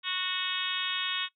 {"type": "harmonic tone", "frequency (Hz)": 368.4, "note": "F#4", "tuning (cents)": -7, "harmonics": [3, 4, 5, 6, 7, 8, 9, 10], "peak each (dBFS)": [-39, -40, -39, -40, -38, -37, -35, -35], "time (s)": [0.03, 1.29], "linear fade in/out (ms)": 50, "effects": ["noise-tail reverb RT60 0.1 s tail -19 dB re dry"]}